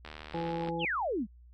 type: click train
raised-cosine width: 0.3 ms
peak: -27 dBFS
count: 50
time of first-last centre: 0.05-0.687 s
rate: 76.9 Hz
type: harmonic tone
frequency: 167.6 Hz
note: E3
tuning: 29 cents sharp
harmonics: 1 / 2 / 3 / 5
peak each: -37 / -37 / -37 / -37 dBFS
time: 0.34-0.85 s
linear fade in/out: 2 ms
type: exponential sweep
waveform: sine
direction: down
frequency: 3533 to 185 Hz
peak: -29 dBFS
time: 0.79-1.27 s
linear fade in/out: 50 ms
effects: added 60 Hz sine -52 dBFS peak until 1.53 s + AAC 48 kbps